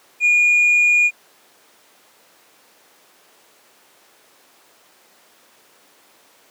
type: tone with tanh clipping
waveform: sine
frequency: 2436 Hz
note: D#7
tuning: 37 cents flat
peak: -12 dBFS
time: 0.2-1.11 s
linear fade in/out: 50 ms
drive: 1 dB
effects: pink hiss -52 dBFS RMS until 6.5 s + high-pass 400 Hz 12 dB/octave